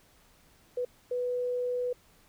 sine tone bursts at uneven times, 493.9 Hz, B4, in tune, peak -28 dBFS, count 2, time 0.77-0.85 / 1.11-1.93 s, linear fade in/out 5 ms, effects pink hiss -62 dBFS RMS until 2.28 s

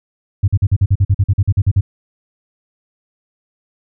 sine tone bursts, 98 Hz, G2, in tune, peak -7 dBFS, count 15, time 0.43-1.81 s, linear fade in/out 10 ms, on 50 ms, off 45 ms, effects tanh soft clip ceiling -4 dBFS

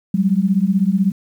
sine beating tone pair, 185 / 201 Hz, F#3 / G3, 0 / +44 cents, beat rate 16 Hz, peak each -16 dBFS, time 0.14-1.12 s, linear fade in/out 5 ms, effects 8-bit

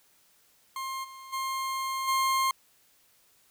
40% pulse tone with level steps, 1062 Hz, C6, 25 cents sharp, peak -32 / -43 / -29 / -23 dBFS, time 0.76-2.51 s, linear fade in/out 2 ms, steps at 1.03 / 1.32 / 2.07 s, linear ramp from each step 20 ms, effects white hiss -64 dBFS RMS until 3.5 s

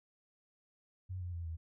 sine tone with pitch steps, 92.5 / 88.68 / 85.02 / 81.51 Hz, F#2 / F2 / F2 / E2, 0 / +27 / -46 / -19 cents, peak -38 dBFS, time 1.09-1.57 s, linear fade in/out 20 ms, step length 120 ms, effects none

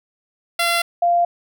10% pulse / sine tone pair in turn, 685 / 694.2 Hz, F5 / F5, -34 / -11 cents, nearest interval unison, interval 23 cents, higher second, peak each -8 / -13 dBFS, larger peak first, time 0.59-0.82 / 1.02-1.25 s, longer neither, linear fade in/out 5 ms, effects none

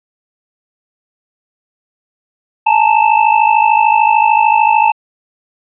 square ring-modulated tone, 880 Hz, A5, in tune, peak -5 dBFS, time 2.66-4.92 s, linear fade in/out 10 ms, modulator 26.7 Hz, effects resampled to 8000 Hz

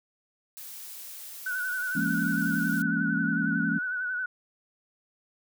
blue noise, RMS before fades -42 dBFS, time 0.57-2.82 s, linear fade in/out 0 ms
sine tone with vibrato, 1487 Hz, F#6, 8 cents sharp, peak -28 dBFS, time 1.46-4.26 s, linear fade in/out 5 ms, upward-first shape sine, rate 11 Hz, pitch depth 47 cents each way
sine chord, Bb minor seventh, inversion second, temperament equal with one note detuned, 170.33 / 207.7 / 233.1 / 277.2 Hz, F3 / Ab3 / Bb3 / Db4, -43 / 0 / 0 / 0 cents, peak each -31 dBFS, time 1.95-3.79 s, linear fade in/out 10 ms
effects none

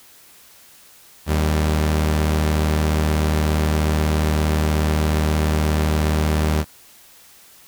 sawtooth tone pair together, 76.84 / 196 Hz, D#2 / G3, -21 / 0 cents, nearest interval octave + major third, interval 1621 cents, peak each -13 / -22 dBFS, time 1.26-6.65 s, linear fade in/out 50 ms, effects white hiss -48 dBFS RMS until 7.67 s

